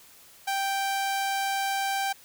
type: tone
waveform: sawtooth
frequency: 784 Hz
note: G5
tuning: in tune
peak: -22 dBFS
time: 0.47-2.13 s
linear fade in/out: 10 ms
effects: white hiss -53 dBFS RMS until 2.24 s